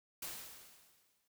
white noise with exponential decay, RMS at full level -42 dBFS, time 0.22-1.28 s, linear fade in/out 5 ms, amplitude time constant 230 ms, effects none

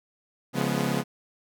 sawtooth chord, C# dominant seventh, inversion none, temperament equal with one note detuned, 138.59 / 174.61 / 210.6 / 246.9 Hz, C#3 / E#3 / G#3 / B3, 0 / 0 / +24 / 0 cents, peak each -26 dBFS, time 0.53-1.04 s, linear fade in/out 50 ms, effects none

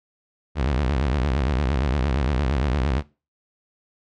sawtooth tone with vibrato, 67.8 Hz, C#2, 38 cents flat, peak -16 dBFS, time 0.55-3.03 s, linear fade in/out 50 ms, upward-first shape sine, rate 8.7 Hz, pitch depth 210 cents each way, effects noise-tail reverb RT60 0.3 s tail -21 dB re dry + low-pass 4000 Hz 12 dB/octave

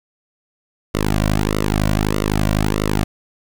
sawtooth tone with flanger, 51.91 Hz, G#1, in tune, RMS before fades -18 dBFS, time 0.94-3.04 s, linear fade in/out 5 ms, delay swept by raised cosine 1.2 to 2.4 ms, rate 1.6 Hz, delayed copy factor -1, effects 7-bit

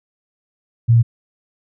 sine tone, 116.54 Hz, A#2, in tune, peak -8 dBFS, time 0.88-1.03 s, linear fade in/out 20 ms, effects none

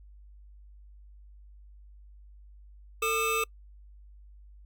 square tone cluster, 448.2 / 1210 / 2616 Hz, A4 / D#6 / E7, +32 / -49 / -14 cents, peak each -31 dBFS, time 3.02-3.44 s, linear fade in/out 5 ms, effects noise-tail reverb RT60 0.1 s tail -26 dB re dry + added 50 Hz sine -49 dBFS peak until 4.65 s

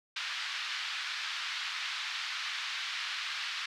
white band-pass noise, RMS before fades -37 dBFS, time 0.16-3.66 s, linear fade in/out 5 ms, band 1200 to 4200 Hz, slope 24 dB/octave, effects none

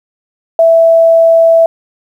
sine tone, 660 Hz, E5, 2 cents sharp, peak -3 dBFS, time 0.59-1.66 s, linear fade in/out 2 ms, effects 7-bit

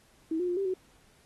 sine tone with pitch steps, 322.2 / 358.4 / 353.1 / 392.5 / 372.3 Hz, E4 / F4 / F4 / G4 / F#4, -39 / +45 / +19 / +2 / +11 cents, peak -27 dBFS, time 0.31-0.74 s, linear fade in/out 5 ms, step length 86 ms, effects pink hiss -63 dBFS RMS until 1.25 s + AAC 32 kbps

